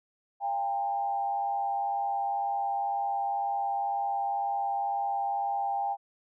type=tone with frequency modulation; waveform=sine; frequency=800 Hz; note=G5; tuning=35 cents sharp; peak=-27 dBFS; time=0.4-5.97 s; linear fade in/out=50 ms; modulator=102 Hz; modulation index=0.63; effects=none